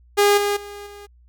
sawtooth tone with level steps, 408.1 Hz, G#4, 30 cents flat, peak -9 / -15 / -30 / -34 dBFS, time 0.17-1.07 s, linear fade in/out 20 ms, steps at 0.37 / 0.56 / 0.86 s, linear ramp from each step 10 ms, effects added 60 Hz sine -49 dBFS peak until 1.28 s

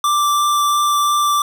square tone with vibrato, 1174.7 Hz, D6, in tune, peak -14 dBFS, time 0.04-1.42 s, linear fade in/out 2 ms, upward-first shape triangle, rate 2.9 Hz, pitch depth 8 cents each way, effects none

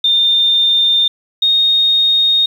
sine tone pair in turn, 3613 / 3710 Hz, A7 / A#7, +45 / -9 cents, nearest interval unison, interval 46 cents, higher second, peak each -9 dBFS, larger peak neither, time 0.04-1.08 / 1.42-2.46 s, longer neither, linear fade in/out 5 ms, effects 7-bit

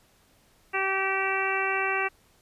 harmonic tone, 386 Hz, G4, 27 cents flat, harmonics 1 / 2 / 3 / 4 / 5 / 6 / 7, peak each -32 / -32 / -32 / -32 / -32 / -32 / -32 dBFS, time 0.73-2.09 s, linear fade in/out 20 ms, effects pink hiss -62 dBFS RMS until 2.41 s + resampled to 32000 Hz

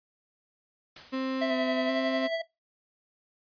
white noise with exponential decay, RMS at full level -42 dBFS, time 0.96-1.52 s, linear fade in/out 2 ms, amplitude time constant 120 ms
35% pulse tone with vibrato, 260 Hz, C4, 11 cents flat, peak -27 dBFS, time 1.12-2.28 s, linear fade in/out 20 ms, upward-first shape square, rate 1.3 Hz, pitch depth 20 cents each way
square tone with tremolo, 659.3 Hz, E5, in tune, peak -26 dBFS, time 1.41-2.42 s, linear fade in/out 10 ms, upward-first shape sine, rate 11 Hz, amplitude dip 45%
effects noise-tail reverb RT60 0.2 s tail -20 dB re dry + resampled to 11025 Hz

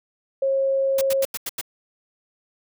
sine tone, 541 Hz, C#5, 42 cents flat, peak -18 dBFS, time 0.42-1.25 s, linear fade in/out 5 ms
white noise bursts, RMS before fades -28 dBFS, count 6, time 0.98-1.613 s, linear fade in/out 5 ms, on 33 ms, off 87 ms
effects none

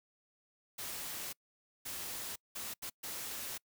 white noise bursts at uneven times, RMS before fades -42 dBFS, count 5, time 0.78-1.33 / 1.85-2.36 / 2.55-2.74 / 2.82-2.9 / 3.03-3.58 s, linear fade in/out 10 ms, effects noise-tail reverb RT60 0.1 s tail -26 dB re dry

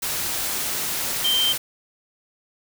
sine tone in noise, 3136 Hz, G7, in tune, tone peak -18 dBFS, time 1.24-1.53 s, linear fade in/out 10 ms, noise white, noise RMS -26 dBFS, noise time 0.02-1.58 s, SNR +5 dB, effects none

